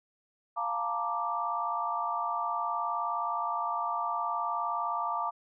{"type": "chord", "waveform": "sine", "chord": "Bb major seventh", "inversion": "second", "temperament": "equal with one note detuned", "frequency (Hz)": [698.5, 880, 939.4, 1174.7], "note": ["F5", "A5", "Bb5", "D6"], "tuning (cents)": [0, 0, 13, 0], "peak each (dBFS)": [-36, -37, -35, -32], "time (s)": [0.56, 5.31], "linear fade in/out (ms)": 20, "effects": []}